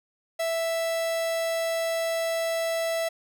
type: tone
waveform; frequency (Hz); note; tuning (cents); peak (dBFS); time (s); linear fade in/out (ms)
45% pulse; 660; E5; +2; -25; 0.39-3.09; 10
effects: none